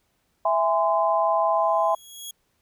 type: chord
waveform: sine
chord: E augmented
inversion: none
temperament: just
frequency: 659.3 / 824.1 / 1030.1 Hz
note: E5 / G#5 / B#5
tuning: 0 / -14 / -27 cents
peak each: -22 / -24 / -23 dBFS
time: 0.45-1.95 s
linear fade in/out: 5 ms
type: tone with exponential growth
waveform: 15% pulse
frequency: 3322 Hz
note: G#7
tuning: in tune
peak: -25 dBFS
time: 1.52-2.31 s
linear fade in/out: 5 ms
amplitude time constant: 170 ms
effects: pink hiss -70 dBFS RMS until 2.61 s